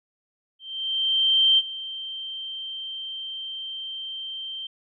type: tone with ADSR envelope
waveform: sine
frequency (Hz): 3136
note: G7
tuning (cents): 0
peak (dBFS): -14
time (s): 0.59-4.67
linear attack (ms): 990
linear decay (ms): 36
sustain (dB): -17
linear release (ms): 5
effects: none